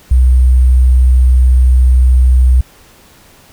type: tone with sample-and-hold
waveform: sine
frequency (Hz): 63.2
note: B1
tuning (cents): +41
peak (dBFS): -4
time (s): 0.11-2.61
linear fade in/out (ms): 5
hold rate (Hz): 8820
effects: pink hiss -43 dBFS RMS until 3.52 s